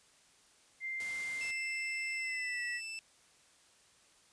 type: tone with pitch glide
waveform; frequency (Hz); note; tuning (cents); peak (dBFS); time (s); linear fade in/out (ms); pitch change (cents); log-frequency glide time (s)
sine; 2093 to 1941.6; C7 to B6; 0 to -30; -36; 0.8-2.81; 50; -130; 2.14-2.63
type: noise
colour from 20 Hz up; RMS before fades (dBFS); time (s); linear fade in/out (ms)
white; -48; 1-1.51; 2
type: tone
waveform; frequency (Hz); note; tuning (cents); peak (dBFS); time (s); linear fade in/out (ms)
sawtooth; 2647; E7; +7; -37; 1.41-2.99; 0
effects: white hiss -65 dBFS RMS until 4.32 s + resampled to 22050 Hz